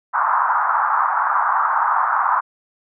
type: band-pass noise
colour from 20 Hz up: pink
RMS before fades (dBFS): -18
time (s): 0.13-2.41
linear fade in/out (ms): 20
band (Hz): 850 to 1400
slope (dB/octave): 48
effects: none